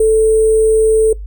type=tone with sample-and-hold; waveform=sine; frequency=440 Hz; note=A4; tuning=in tune; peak=-7 dBFS; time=0-1.13 s; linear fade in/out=5 ms; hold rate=8820 Hz; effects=noise-tail reverb RT60 0.2 s tail -23 dB re dry + added 50 Hz sine -24 dBFS peak until 1.26 s